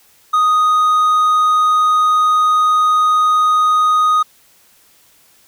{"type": "tone", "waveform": "triangle", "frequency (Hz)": 1244.5, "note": "D#6", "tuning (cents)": 0, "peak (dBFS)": -8, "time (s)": [0.33, 4.23], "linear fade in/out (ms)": 10, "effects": ["white hiss -51 dBFS RMS until 5.47 s"]}